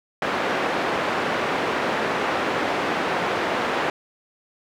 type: band-pass noise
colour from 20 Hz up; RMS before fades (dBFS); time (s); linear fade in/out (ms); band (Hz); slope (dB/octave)
pink; -24; 0.22-3.9; 2; 320 to 2100; 12
effects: none